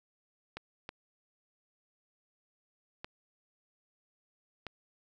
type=clicks; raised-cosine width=0.3 ms; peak=-24 dBFS; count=4; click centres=0.57 / 0.891 / 3.045 / 4.667 s; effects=none